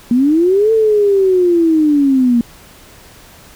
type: linear two-way sweep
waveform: sine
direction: up then down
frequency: 231.7 to 449.7 to 231.7 Hz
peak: -8 dBFS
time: 0.11-2.41 s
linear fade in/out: 2 ms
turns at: 0.72 s
effects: pink hiss -41 dBFS RMS until 3.55 s